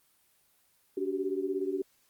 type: tone cluster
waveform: sine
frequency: 287.3 / 375.6 / 392.3 Hz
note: D4 / F#4 / G4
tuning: -38 / +26 / +1 cents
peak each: -36 / -32 / -34 dBFS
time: 0.97-1.82 s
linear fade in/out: 5 ms
effects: white hiss -68 dBFS RMS until 2.09 s + Opus 24 kbps